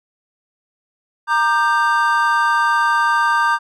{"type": "chord", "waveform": "triangle", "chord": "G minor", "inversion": "first", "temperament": "equal with one note detuned", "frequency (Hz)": [932.3, 1196.6, 1568], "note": ["Bb5", "D6", "G6"], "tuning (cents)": [0, 32, 0], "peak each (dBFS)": -16, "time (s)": [1.27, 3.59], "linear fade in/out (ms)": 50, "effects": []}